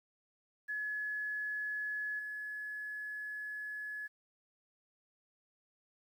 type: tone with level steps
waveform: sine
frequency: 1700 Hz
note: G#6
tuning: 40 cents sharp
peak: -35 / -39 dBFS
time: 0.68-4.08 s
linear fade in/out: 20 ms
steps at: 2.19 s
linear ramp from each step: 2 ms
effects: 11-bit